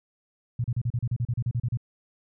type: tone bursts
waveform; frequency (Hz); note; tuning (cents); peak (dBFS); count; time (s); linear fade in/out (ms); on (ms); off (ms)
sine; 119.7; A#2; +46; -23; 14; 0.59-1.773; 5; 52; 35
effects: none